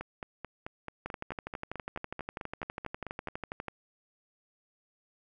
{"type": "two click trains", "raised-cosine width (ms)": 0.5, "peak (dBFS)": [-23, -21], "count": [16, 33], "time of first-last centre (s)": [[0.01, 3.285], [1.06, 3.683]], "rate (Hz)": [4.58, 12.2], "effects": []}